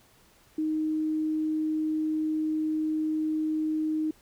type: tone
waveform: sine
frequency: 311.4 Hz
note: D#4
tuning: 2 cents sharp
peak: -25 dBFS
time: 0.58-4.11 s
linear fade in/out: 5 ms
effects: pink hiss -60 dBFS RMS until 4.21 s